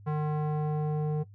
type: tone with low-pass filter sweep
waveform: square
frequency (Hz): 151.7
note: D#3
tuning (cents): -44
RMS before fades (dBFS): -29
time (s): 0.06-1.24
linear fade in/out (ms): 20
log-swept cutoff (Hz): 1100 to 540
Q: 1.4
effects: noise-tail reverb RT60 0.1 s tail -17 dB re dry + added 101 Hz sine -48 dBFS peak until 1.34 s